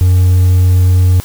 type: tone with hard clipping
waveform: triangle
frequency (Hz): 90.9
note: F#2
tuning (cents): -30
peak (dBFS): -6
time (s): 0.01-1.2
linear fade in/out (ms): 0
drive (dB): 5
effects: white hiss -33 dBFS RMS until 1.24 s